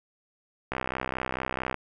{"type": "click train", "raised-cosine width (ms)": 0.5, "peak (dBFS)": -14, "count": 67, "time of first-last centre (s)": [0.72, 1.743], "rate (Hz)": 64.5, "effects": []}